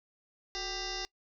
sine tone with frequency modulation, 2792 Hz, F7, 1 cent flat, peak -34 dBFS, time 0.55-1.05 s, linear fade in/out 0 ms, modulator 404 Hz, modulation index 7, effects noise-tail reverb RT60 0.1 s tail -22 dB re dry

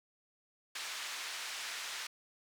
pink band-pass noise, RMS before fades -42 dBFS, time 0.75-2.07 s, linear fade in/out 5 ms, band 1500 to 6900 Hz, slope 12 dB/octave, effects none

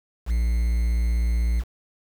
triangle tone with quantisation, 58 Hz, A#1, 8 cents flat, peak -17 dBFS, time 0.26-1.64 s, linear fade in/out 50 ms, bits 7, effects none

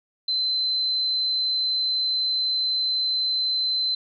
sine tone, 4066 Hz, B7, 50 cents sharp, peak -21 dBFS, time 0.28-3.95 s, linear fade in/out 5 ms, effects none

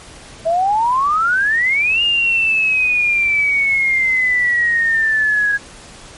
sine exponential two-way sweep, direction up then down, 640 to 2843 to 1643 Hz, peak -12 dBFS, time 0.45-5.58 s, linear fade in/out 20 ms, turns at 2.02 s, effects pink hiss -38 dBFS RMS until 6.17 s + MP3 48 kbps

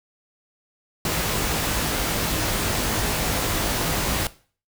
pink noise with comb filter, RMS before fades -24 dBFS, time 1.05-4.27 s, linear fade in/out 2 ms, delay 19 ms, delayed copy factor +0.55, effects noise-tail reverb RT60 0.4 s tail -17 dB re dry

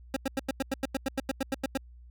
25% pulse tone bursts, 268.4 Hz, C4, 44 cents sharp, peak -23 dBFS, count 15, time 0.14-1.774 s, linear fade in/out 2 ms, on 24 ms, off 91 ms, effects added 60 Hz sine -48 dBFS peak until 2.1 s

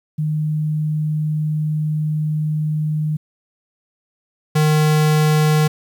sine / square tone pair in turn, 153.3 / 153.3 Hz, D#3 / D#3, -25 / -25 cents, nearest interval unison, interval 0 cents, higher neither, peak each -17 / -13 dBFS, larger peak second, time 0.18-3.17 / 4.55-5.68 s, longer first, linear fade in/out 10 ms, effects 9-bit

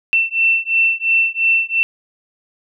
sine beating tone pair, 2685 / 2687.9 Hz, E7 / E7, +31 / +33 cents, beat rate 2.9 Hz, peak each -16 dBFS, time 0.13-1.83 s, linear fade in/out 0 ms, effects none

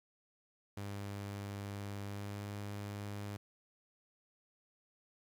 sawtooth tone with pitch glide, 100.7 to 102.11 Hz, G2 to G#2, +47 to -29 cents, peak -37 dBFS, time 0.77-3.37 s, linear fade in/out 5 ms, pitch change +24 cents, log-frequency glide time 2.01-2.46 s, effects 11-bit

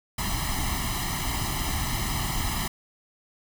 pink noise with comb filter, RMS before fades -28 dBFS, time 0.18-2.68 s, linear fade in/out 5 ms, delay 0.99 ms, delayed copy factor +0.95, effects none

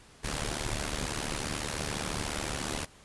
pink noise with amplitude modulation, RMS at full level -30 dBFS, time 0.23-2.86 s, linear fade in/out 20 ms, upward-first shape sine, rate 74.3 Hz, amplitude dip 85%, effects pink hiss -56 dBFS RMS until 3.04 s + resampled to 24000 Hz

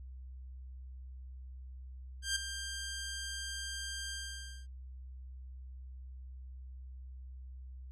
10% pulse tone with ADSR envelope, 1588 Hz, G6, 22 cents sharp, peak -20 dBFS, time 2.22-4.67 s, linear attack 140 ms, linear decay 5 ms, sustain -10 dB, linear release 550 ms, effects added 64 Hz sine -45 dBFS peak until 7.91 s + low-pass 9000 Hz 12 dB/octave

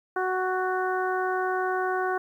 harmonic tone with a mistuned harmonic, 371.3 Hz, F#4, 6 cents sharp, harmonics 1 / 2 / 3 / 4 / 5, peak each -28 / -29 / -32 / -31 / -42 dBFS, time 0.16-2.18 s, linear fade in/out 5 ms, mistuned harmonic 5, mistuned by -29 cents, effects 10-bit

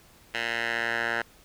10% pulse tone with band-pass filter sweep, 116.54 Hz, A#2, in tune, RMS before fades -29 dBFS, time 0.34-1.22 s, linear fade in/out 5 ms, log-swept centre 2300 to 1500 Hz, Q 2.3, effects pink hiss -56 dBFS RMS until 1.44 s

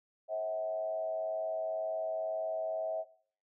sine tone with frequency modulation, 644 Hz, E5, 41 cents flat, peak -32 dBFS, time 0.28-3.05 s, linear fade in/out 50 ms, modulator 102 Hz, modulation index 0.67, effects noise-tail reverb RT60 0.5 s tail -17 dB re dry

